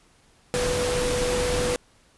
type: tone in noise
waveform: sine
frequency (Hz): 493.9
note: B4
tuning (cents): 0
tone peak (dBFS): -24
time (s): 0.54-1.76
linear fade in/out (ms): 0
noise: pink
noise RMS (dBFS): -27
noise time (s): 0.54-1.76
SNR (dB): 0
effects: pink hiss -59 dBFS RMS until 2.17 s + resampled to 24000 Hz